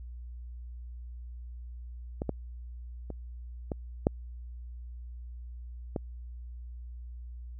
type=clicks; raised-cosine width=2 ms; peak=-19 / -16 / -25 / -19 / -9 / -17 dBFS; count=6; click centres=2.219 / 2.293 / 3.103 / 3.718 / 4.069 / 5.962 s; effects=added 60 Hz sine -40 dBFS peak until 7.59 s